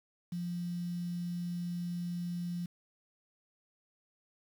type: tone with quantisation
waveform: sine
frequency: 174.61 Hz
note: F3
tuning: in tune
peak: -34 dBFS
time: 0.32-2.66 s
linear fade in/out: 5 ms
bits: 9
effects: none